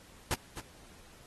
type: noise with echo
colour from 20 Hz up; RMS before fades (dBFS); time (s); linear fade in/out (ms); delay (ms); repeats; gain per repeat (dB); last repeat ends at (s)
pink; -30; 0.31-0.34; 0; 260; 1; -12; 0.6
effects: pink hiss -57 dBFS RMS until 1.26 s + AAC 32 kbps